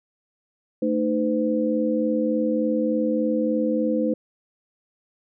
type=tone cluster; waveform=sine; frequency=223.1 / 306.5 / 508 Hz; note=A3 / D#4 / B4; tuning=+24 / -26 / +49 cents; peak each=-24 dBFS; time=0.82-4.14 s; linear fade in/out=5 ms; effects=none